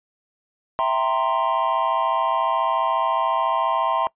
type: chord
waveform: triangle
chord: C dominant seventh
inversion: first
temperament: equal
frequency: 659.3 / 784 / 932.3 / 1046.5 Hz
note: E5 / G5 / Bb5 / C6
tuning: 0 / 0 / 0 / 0 cents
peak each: -23 / -25 / -22 / -21 dBFS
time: 0.79-4.07 s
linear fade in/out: 0 ms
effects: noise-tail reverb RT60 0.1 s tail -22 dB re dry + resampled to 8000 Hz